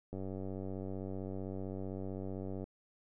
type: click train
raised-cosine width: 2 ms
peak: -29 dBFS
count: 241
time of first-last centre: 0.13-2.64 s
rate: 95.6 Hz
effects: none